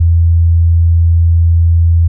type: tone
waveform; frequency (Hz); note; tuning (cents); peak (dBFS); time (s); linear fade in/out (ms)
sine; 83.8; E2; +29; -5; 0-2.08; 10
effects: none